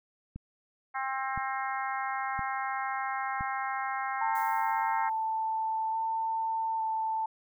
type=click train; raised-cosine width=5 ms; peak=-27 dBFS; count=4; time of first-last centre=0.36-3.409 s; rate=0.984 Hz
type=harmonic tone; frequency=265.9 Hz; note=C4; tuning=28 cents sharp; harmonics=3 / 4 / 5 / 6 / 7 / 8; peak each=-34 / -36 / -38 / -40 / -41 / -42 dBFS; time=0.94-5.1 s; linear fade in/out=20 ms
type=tone with vibrato; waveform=sine; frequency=890 Hz; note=A5; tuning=20 cents sharp; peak=-28 dBFS; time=4.21-7.26 s; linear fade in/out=5 ms; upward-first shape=square; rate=0.58 Hz; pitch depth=10 cents each way
type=noise with exponential decay; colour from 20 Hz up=violet; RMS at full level=-45 dBFS; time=4.35-5.46 s; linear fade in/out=5 ms; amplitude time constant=240 ms
effects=none